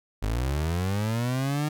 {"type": "linear sweep", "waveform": "30% pulse", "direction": "up", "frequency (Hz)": [49, 153.1], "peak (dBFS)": -22, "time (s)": [0.22, 1.69], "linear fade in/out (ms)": 10, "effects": []}